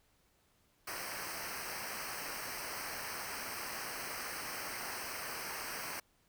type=noise with comb filter; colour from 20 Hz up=pink; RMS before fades=-42 dBFS; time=0.87-6 s; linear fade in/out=5 ms; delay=0.28 ms; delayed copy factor=-0.9; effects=pink hiss -72 dBFS RMS until 6.28 s